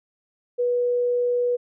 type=tone; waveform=sine; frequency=487.9 Hz; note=B4; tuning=21 cents flat; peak=-19 dBFS; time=0.58-1.57 s; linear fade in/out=20 ms; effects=none